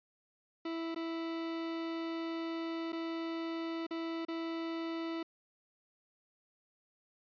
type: tone with dropouts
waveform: 40% pulse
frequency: 329.6 Hz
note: E4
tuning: in tune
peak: -35 dBFS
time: 0.65-5.23 s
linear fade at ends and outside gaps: 5 ms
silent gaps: 0.947-0.96 / 2.922-2.928 / 3.867-3.908 / 4.251-4.283 s
effects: resampled to 11025 Hz

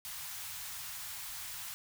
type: band-stop noise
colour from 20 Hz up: white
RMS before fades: -43 dBFS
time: 0.05-1.74 s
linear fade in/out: 0 ms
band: 150 to 790 Hz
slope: 24 dB/octave
effects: none

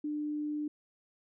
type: tone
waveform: sine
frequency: 298.6 Hz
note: D4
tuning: 29 cents sharp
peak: -32 dBFS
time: 0.04-0.68 s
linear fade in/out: 5 ms
effects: none

